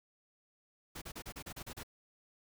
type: noise bursts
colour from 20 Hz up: pink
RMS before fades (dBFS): -45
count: 9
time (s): 0.95-1.834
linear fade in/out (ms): 10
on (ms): 68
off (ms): 34
effects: none